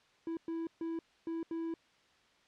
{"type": "tone bursts at uneven times", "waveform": "triangle", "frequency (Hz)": 329.6, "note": "E4", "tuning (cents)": 0, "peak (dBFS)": -33, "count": 5, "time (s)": [[0.27, 0.37], [0.48, 0.67], [0.81, 0.99], [1.27, 1.43], [1.51, 1.74]], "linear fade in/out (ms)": 2, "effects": ["white hiss -67 dBFS RMS until 2.47 s", "low-pass 4000 Hz 12 dB/octave"]}